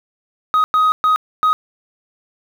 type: tone bursts at uneven times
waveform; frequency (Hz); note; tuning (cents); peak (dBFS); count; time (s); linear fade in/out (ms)
sine; 1256; D#6; +16; -8; 4; 0.54-0.64 / 0.74-0.92 / 1.04-1.16 / 1.43-1.53; 0
effects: tanh soft clip ceiling -10 dBFS + 7-bit